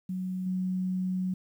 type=tone with level steps; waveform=sine; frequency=185 Hz; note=F#3; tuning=in tune; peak=-30 / -27 dBFS; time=0.09-1.34 s; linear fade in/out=5 ms; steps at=0.46 s; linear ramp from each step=5 ms; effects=10-bit